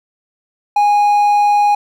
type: tone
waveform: triangle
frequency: 825 Hz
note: G#5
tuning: 12 cents flat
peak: -7 dBFS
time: 0.76-1.75 s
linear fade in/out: 5 ms
effects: none